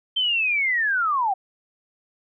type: linear sweep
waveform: sine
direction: down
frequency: 3136 to 736 Hz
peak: -19 dBFS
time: 0.16-1.34 s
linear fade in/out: 10 ms
effects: none